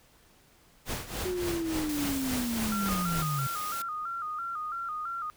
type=noise with tremolo; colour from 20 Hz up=pink; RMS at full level=-33 dBFS; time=0.85-3.25 s; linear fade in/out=50 ms; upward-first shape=triangle; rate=3.5 Hz; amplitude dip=80%
type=linear sweep; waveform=sine; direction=down; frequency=370.5 to 130.81 Hz; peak=-29 dBFS; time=1.25-3.47 s; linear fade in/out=5 ms
type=noise; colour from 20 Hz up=white; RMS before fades=-39 dBFS; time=1.89-3.82 s; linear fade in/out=2 ms
type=tone with vibrato; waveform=sine; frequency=1300 Hz; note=E6; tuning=24 cents flat; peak=-32 dBFS; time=2.72-5.3 s; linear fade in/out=0 ms; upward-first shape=square; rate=3 Hz; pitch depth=89 cents each way
effects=pink hiss -61 dBFS RMS until 5.36 s